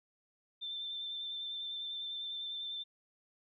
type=tone with vibrato; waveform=sine; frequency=3557 Hz; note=A7; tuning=18 cents sharp; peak=-38 dBFS; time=0.61-2.84 s; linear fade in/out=20 ms; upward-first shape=square; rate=10 Hz; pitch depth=12 cents each way; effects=none